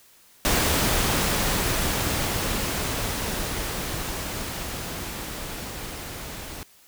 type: noise with level ramp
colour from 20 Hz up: pink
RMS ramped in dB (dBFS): -21 to -37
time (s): 0.45-6.63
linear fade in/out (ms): 0
effects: white hiss -55 dBFS RMS until 6.87 s